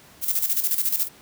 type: noise with tremolo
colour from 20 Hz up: violet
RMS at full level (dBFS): -21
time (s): 0.21-1.09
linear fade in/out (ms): 50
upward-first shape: square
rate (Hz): 14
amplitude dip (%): 65
effects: pink hiss -50 dBFS RMS until 1.21 s + high-pass 80 Hz 12 dB/octave